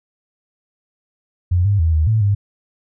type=tone with pitch steps; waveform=sine; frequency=88.9 / 101.2 / 81.4 / 78.1 / 110.2 / 101.2 Hz; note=F2 / G#2 / E2 / D#2 / A2 / G#2; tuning=+31 / -44 / -21 / +7 / +3 / -44 cents; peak=-12 dBFS; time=1.51-2.35 s; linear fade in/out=10 ms; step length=140 ms; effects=none